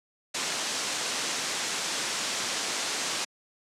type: low-pass noise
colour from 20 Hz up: white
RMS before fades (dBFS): -31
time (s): 0.34-3.25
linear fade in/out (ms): 10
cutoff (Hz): 7700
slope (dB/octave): 24
effects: high-pass 200 Hz 12 dB/octave + low-pass 12000 Hz 12 dB/octave